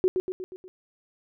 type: tone with echo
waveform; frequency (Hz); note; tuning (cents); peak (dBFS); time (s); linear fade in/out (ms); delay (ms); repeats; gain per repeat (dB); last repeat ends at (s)
sine; 370; F#4; 0; -17; 0.04-0.08; 0; 120; 5; -5; 0.68
effects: none